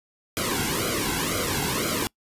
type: noise with flanger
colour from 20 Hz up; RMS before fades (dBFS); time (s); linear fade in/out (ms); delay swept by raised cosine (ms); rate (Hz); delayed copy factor
pink; -26; 0.37-2.07; 0; 1.1 to 1.68; 2; -1
effects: noise-tail reverb RT60 0.1 s tail -25 dB re dry + resampled to 32000 Hz